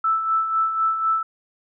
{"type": "tone with tremolo", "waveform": "sine", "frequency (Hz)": 1318.5, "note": "E6", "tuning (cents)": 0, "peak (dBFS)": -16, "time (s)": [0.04, 1.23], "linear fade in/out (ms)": 5, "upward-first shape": "sine", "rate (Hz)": 4, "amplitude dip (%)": 55, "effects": []}